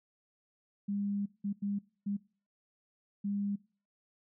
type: tone bursts at uneven times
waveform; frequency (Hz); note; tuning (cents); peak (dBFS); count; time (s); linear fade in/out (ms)
sine; 201.8; G#3; -49; -31; 5; 0.88-1.26 / 1.44-1.53 / 1.62-1.79 / 2.06-2.17 / 3.24-3.56; 10
effects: noise-tail reverb RT60 0.4 s tail -22 dB re dry